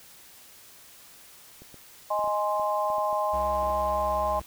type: clicks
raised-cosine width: 2 ms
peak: -34 dBFS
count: 12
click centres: 1.62 / 1.743 / 2.192 / 2.242 / 2.276 / 2.597 / 2.902 / 2.983 / 3.129 / 3.63 / 3.669 / 3.7 s
type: chord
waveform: sine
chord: Ab major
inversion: second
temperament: equal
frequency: 622.3 / 830.6 / 1046.5 Hz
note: Eb5 / Ab5 / C6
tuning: 0 / 0 / 0 cents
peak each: -28 / -29 / -28 dBFS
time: 2.1-4.4 s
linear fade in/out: 10 ms
type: tone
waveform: square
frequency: 65.5 Hz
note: C2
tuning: 2 cents sharp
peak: -36 dBFS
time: 3.33-4.42 s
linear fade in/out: 5 ms
effects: white hiss -51 dBFS RMS until 4.46 s